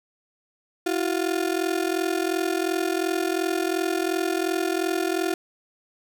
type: ring-modulated tone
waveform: 35% pulse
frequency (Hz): 351.9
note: F4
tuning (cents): +13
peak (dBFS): -18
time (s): 0.86-5.34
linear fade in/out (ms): 2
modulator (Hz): 21.4
effects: none